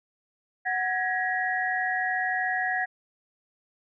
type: tone cluster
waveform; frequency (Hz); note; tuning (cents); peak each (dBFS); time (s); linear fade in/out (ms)
sine; 741 / 1662 / 1905; F#5 / G#6 / A#6; +2 / +1 / +37; -29; 0.65-2.86; 20
effects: none